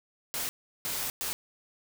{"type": "noise bursts at uneven times", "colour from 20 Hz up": "white", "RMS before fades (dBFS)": -33, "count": 3, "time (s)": [[0.34, 0.49], [0.85, 1.1], [1.21, 1.33]], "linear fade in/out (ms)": 0, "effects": []}